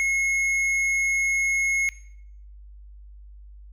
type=tone with tanh clipping; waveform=sine; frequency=2170 Hz; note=C#7; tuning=37 cents flat; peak=-22 dBFS; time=0-1.89 s; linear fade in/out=0 ms; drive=9 dB; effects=noise-tail reverb RT60 0.7 s tail -18 dB re dry + added 50 Hz sine -42 dBFS peak until 3.72 s